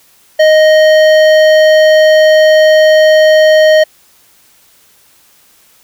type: tone with hard clipping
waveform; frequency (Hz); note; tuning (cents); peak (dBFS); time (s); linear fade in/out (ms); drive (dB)
sine; 622.3; D#5; 0; -5; 0.39-3.84; 10; 13
effects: white hiss -47 dBFS RMS until 5.83 s